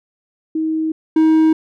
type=tone pair in turn; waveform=sine / triangle; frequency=317 / 317 Hz; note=D#4 / D#4; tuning=+32 / +32 cents; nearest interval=unison; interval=0 cents; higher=neither; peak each=-16 / -7 dBFS; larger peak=second; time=0.55-0.92 / 1.16-1.53 s; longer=neither; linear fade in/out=5 ms; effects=none